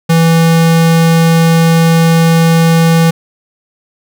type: tone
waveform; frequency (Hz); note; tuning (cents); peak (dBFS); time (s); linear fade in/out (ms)
square; 164.9; E3; +1; -6; 0.09-3.11; 10
effects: none